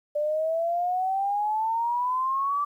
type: exponential sweep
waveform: sine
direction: up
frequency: 587 to 1169 Hz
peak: -23 dBFS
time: 0.15-2.65 s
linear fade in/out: 10 ms
effects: 10-bit